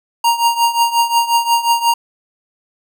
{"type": "tone with tremolo", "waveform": "square", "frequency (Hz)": 935, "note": "A#5", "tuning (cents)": 5, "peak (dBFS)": -9, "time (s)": [0.24, 1.94], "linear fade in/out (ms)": 5, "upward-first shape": "triangle", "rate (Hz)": 5.6, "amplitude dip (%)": 85, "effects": []}